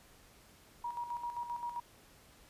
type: tone with tremolo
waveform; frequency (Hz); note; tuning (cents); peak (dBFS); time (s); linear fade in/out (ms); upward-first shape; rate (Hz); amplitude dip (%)
sine; 955; A#5; +42; -35; 0.84-1.8; 5; square; 7.6; 60
effects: pink hiss -61 dBFS RMS until 2.49 s + resampled to 32000 Hz